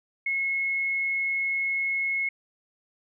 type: tone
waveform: sine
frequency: 2176 Hz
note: C#7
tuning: 33 cents flat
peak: -24 dBFS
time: 0.26-2.29 s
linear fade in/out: 5 ms
effects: none